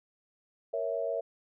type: chord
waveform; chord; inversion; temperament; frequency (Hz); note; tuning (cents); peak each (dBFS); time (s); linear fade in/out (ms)
sine; A# diminished; none; equal; 466.2 / 554.4 / 659.3; A#4 / C#5 / E5; 0 / 0 / 0; -35 / -34 / -33; 0.73-1.21; 10
effects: none